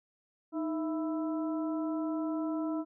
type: harmonic tone with a mistuned harmonic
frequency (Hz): 330.5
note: E4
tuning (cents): +5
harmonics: 1 / 2 / 3 / 4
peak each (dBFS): -31 / -40 / -45 / -46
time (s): 0.52-2.85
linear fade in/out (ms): 50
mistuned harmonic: 1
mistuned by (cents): -94
effects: none